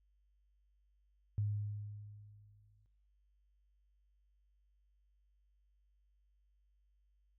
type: tone with exponential decay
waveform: sine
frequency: 103.83 Hz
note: G#2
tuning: in tune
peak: -31 dBFS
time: 1.38-2.86 s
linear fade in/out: 0 ms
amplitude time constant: 320 ms
effects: noise-tail reverb RT60 0.7 s tail -24 dB re dry + added 50 Hz sine -70 dBFS peak until 7.38 s